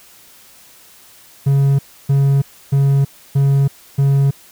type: tone bursts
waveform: triangle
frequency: 138.59 Hz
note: C#3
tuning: in tune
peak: -8 dBFS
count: 5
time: 1.46-4.31 s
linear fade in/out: 10 ms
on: 330 ms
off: 300 ms
effects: white hiss -45 dBFS RMS until 4.51 s